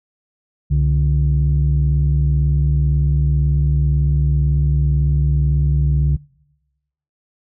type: tone pair together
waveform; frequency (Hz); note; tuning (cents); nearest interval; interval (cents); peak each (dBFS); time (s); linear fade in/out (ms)
sine; 66.95 / 145; C2 / D3; +40 / -22; octave + minor second; 1338; -14; 0.7-6.17; 20
effects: noise-tail reverb RT60 1.0 s tail -24 dB re dry + tanh soft clip ceiling -8 dBFS